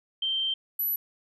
sine tone pair in turn, 3136 / 11840 Hz, G7 / F#9, 0 / 0 cents, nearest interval octave + major seventh, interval 2300 cents, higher second, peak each -25 dBFS, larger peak neither, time 0.22-0.54 / 0.79-0.96 s, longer first, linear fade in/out 5 ms, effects none

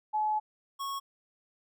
sine / square tone pair in turn, 855 / 1101.4 Hz, A5 / C#6, -50 / -11 cents, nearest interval major third, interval 439 cents, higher second, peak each -26 / -34 dBFS, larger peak first, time 0.13-0.4 / 0.79-1 s, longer first, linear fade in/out 20 ms, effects none

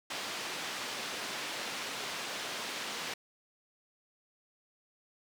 white band-pass noise, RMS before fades -39 dBFS, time 0.1-3.14 s, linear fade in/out 5 ms, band 200 to 4200 Hz, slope 12 dB/octave, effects none

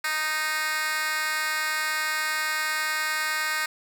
10% pulse tone with high-pass filter, 309.8 Hz, D#4, 7 cents flat, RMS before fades -27 dBFS, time 0.04-3.66 s, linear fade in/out 5 ms, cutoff 1700 Hz, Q 1.4, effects none

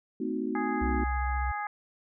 sine chord, A diminished seventh, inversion none, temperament equal with one note detuned, 220 / 256.2 / 311.1 / 370 Hz, A3 / C4 / Eb4 / Gb4, 0 / -36 / 0 / 0 cents, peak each -35 / -33 / -34 / -35 dBFS, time 0.2-1.04 s, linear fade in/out 5 ms
harmonic tone, 415.3 Hz, G#4, in tune, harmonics 2 / 3 / 4 / 5, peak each -33 / -37 / -39 / -41 dBFS, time 0.55-1.67 s, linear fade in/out 2 ms
sine tone with vibrato, 64.9 Hz, C2, 13 cents flat, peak -28 dBFS, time 0.81-1.52 s, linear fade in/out 10 ms, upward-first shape sine, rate 15 Hz, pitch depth 58 cents each way
effects none

